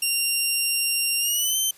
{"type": "tone with pitch glide", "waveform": "10% pulse", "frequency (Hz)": [2773, 3095], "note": ["F7", "G7"], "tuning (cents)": [-13, -23], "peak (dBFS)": -13, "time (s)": [0.02, 1.71], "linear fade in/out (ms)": 5, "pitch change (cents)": 190, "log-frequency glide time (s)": [1.19, 1.57], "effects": ["white hiss -52 dBFS RMS until 1.77 s", "resampled to 32000 Hz"]}